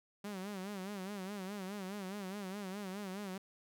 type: tone with vibrato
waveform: sawtooth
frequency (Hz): 196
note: G3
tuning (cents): 0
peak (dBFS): -37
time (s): 0.24-3.38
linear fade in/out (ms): 5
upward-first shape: sine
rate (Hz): 4.8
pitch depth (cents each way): 110
effects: none